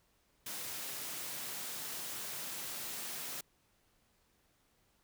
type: high-pass noise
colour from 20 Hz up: white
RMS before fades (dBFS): -42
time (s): 0.46-3.41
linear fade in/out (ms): 5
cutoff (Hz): 100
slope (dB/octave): 96
effects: pink hiss -73 dBFS RMS until 5.03 s